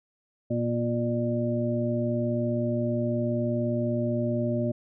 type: harmonic tone with a mistuned harmonic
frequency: 119.2 Hz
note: A#2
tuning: 39 cents sharp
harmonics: 1 / 2 / 3 / 5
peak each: -29 / -28 / -33 / -30 dBFS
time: 0.5-4.72 s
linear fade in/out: 10 ms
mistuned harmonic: 3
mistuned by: -21 cents
effects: none